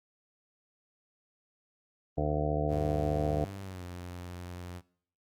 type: harmonic tone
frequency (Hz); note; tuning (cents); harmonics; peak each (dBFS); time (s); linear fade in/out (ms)
74.9; D2; +35; 1 / 2 / 3 / 4 / 5 / 6 / 7 / 8 / 9 / 10; -34 / -33 / -45 / -35 / -45 / -35 / -37 / -45 / -35 / -40; 2.17-3.45; 10
type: tone with pitch glide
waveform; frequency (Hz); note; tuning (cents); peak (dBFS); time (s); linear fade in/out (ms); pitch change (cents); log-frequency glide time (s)
sawtooth; 98 to 88.83; G2 to F2; 0 to +30; -36; 2.68-4.82; 50; -170; 3.62-3.83
effects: noise-tail reverb RT60 0.6 s tail -21 dB re dry + Opus 24 kbps